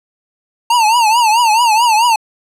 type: tone with vibrato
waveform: square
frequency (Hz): 909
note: A#5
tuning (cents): -44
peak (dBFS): -9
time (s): 0.7-2.16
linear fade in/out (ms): 5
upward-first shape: triangle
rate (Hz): 4.6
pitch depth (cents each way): 150
effects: low-pass 11000 Hz 12 dB/octave